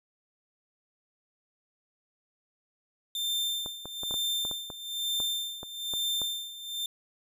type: tone with tremolo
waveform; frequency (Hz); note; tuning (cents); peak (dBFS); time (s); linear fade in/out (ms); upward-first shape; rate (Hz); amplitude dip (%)
40% pulse; 3582; A7; +30; -26; 3.15-6.86; 2; sine; 1.1; 80
type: clicks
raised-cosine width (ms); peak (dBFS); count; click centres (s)
1; -26; 12; 3.661 / 3.856 / 4.034 / 4.11 / 4.141 / 4.451 / 4.513 / 4.702 / 5.202 / 5.631 / 5.937 / 6.217
effects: none